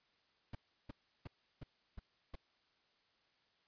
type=noise bursts; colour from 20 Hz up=brown; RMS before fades=-45 dBFS; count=6; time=0.53-2.356 s; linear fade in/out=5 ms; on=21 ms; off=340 ms; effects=white hiss -75 dBFS RMS until 3.67 s + resampled to 11025 Hz